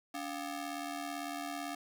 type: ring-modulated tone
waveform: sawtooth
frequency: 493.9 Hz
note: B4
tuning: in tune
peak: -31 dBFS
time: 0.14-1.75 s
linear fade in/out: 5 ms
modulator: 208 Hz
effects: none